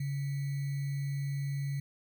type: tone with sample-and-hold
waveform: sine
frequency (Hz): 140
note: C#3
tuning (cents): +18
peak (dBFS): -31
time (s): 0-1.8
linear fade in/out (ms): 5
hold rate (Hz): 2100
effects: none